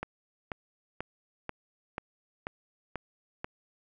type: click train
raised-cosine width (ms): 0.5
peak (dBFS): -19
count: 8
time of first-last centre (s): 0.03-3.445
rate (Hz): 2.05
effects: none